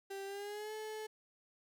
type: tone with pitch glide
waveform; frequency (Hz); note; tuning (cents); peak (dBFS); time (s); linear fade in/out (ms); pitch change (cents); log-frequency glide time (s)
35% pulse; 392 to 432.4; G4 to A4; 0 to -30; -40; 0.1-1.07; 10; +170; 0.25-0.73
effects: none